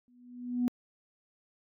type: tone with exponential growth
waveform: sine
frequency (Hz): 245.5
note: B3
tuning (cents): -10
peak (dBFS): -22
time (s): 0.08-0.68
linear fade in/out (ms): 0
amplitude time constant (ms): 130
effects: tanh soft clip ceiling -21 dBFS